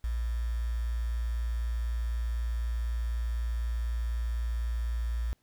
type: tone with quantisation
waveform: sine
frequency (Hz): 58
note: A#1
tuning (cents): -8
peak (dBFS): -28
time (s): 0.04-5.33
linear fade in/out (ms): 0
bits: 8
effects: pink hiss -73 dBFS RMS until 5.42 s